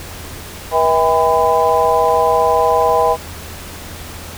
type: harmonic tone with a mistuned harmonic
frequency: 160.9 Hz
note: E3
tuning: 42 cents flat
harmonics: 3 / 4 / 5 / 6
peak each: -16 / -16 / -16 / -16 dBFS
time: 0.71-3.17 s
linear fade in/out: 50 ms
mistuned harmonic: 6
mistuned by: +72 cents
effects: added 84 Hz sine -35 dBFS peak until 4.37 s + pink hiss -32 dBFS RMS until 4.37 s